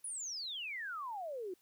sine exponential sweep, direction down, 10548 to 348.1 Hz, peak -39 dBFS, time 0.04-1.54 s, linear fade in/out 5 ms, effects white hiss -72 dBFS RMS until 1.61 s

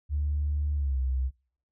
sine tone with pitch glide, 73.42 to 65.03 Hz, D2 to C2, 0 to -10 cents, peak -24 dBFS, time 0.09-1.31 s, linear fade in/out 50 ms, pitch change -210 cents, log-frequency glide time 0.75-0.99 s, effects noise-tail reverb RT60 0.6 s tail -26 dB re dry + tanh soft clip ceiling -20 dBFS

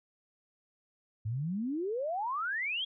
sine exponential sweep, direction up, 101.9 to 3360 Hz, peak -31 dBFS, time 1.25-2.85 s, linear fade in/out 10 ms, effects none

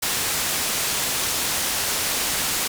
white low-pass noise, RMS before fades -24 dBFS, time 0.02-2.68 s, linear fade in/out 10 ms, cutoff 11000 Hz, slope 12 dB/octave, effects none

